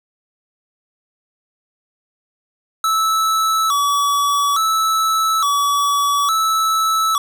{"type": "tone with vibrato", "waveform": "square", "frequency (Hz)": 1222, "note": "D#6", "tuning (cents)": -32, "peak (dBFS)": -15, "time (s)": [2.84, 7.18], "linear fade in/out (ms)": 2, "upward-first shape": "square", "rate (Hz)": 0.58, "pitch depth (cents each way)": 120, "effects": []}